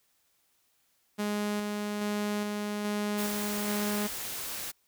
sawtooth tone with tremolo, 207.7 Hz, G#3, in tune, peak -25 dBFS, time 1.18-4.08 s, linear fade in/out 20 ms, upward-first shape square, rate 1.2 Hz, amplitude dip 25%
white noise, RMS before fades -37 dBFS, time 3.17-4.72 s, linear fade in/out 20 ms
effects white hiss -71 dBFS RMS until 4.87 s

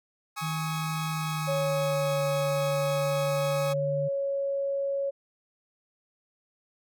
sawtooth chord, Ab suspended fourth, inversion none, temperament equal with one note detuned, 830.6 / 1108.7 / 1271.4 Hz, Ab5 / Db6 / Eb6, 0 / 0 / +37 cents, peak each -34 / -34 / -32 dBFS, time 0.36-3.74 s, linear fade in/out 20 ms
sine tone with pitch glide, 157.5 to 146.95 Hz, D#3 to D3, +21 to +1 cents, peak -30 dBFS, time 0.41-4.09 s, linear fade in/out 20 ms, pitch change -120 cents, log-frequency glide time 1.1-2.2 s
sine tone, 554.4 Hz, C#5, in tune, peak -26 dBFS, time 1.47-5.11 s, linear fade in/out 20 ms
effects none

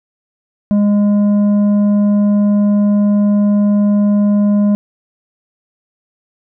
sine tone with tanh clipping, 205.4 Hz, G#3, 19 cents flat, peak -10 dBFS, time 0.71-4.75 s, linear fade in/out 0 ms, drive 7 dB, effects none

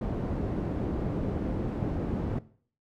white low-pass noise, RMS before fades -31 dBFS, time 0.01-2.39 s, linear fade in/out 5 ms, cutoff 290 Hz, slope 12 dB/octave, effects noise-tail reverb RT60 0.5 s tail -18 dB re dry

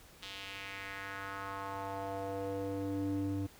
square tone with band-pass filter sweep, 98 Hz, G2, in tune, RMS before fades -39 dBFS, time 0.22-3.47 s, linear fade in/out 10 ms, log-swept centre 3500 to 220 Hz, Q 2.3, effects pink hiss -58 dBFS RMS until 3.59 s

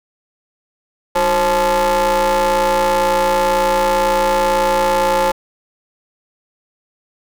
40% pulse ring-modulated tone, 168.5 Hz, E3, 38 cents sharp, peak -9 dBFS, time 1.15-5.32 s, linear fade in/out 10 ms, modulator 703 Hz, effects none

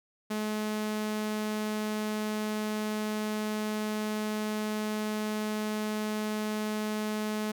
sawtooth tone, 213.6 Hz, G#3, 49 cents sharp, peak -26 dBFS, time 0.3-7.52 s, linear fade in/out 10 ms, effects none

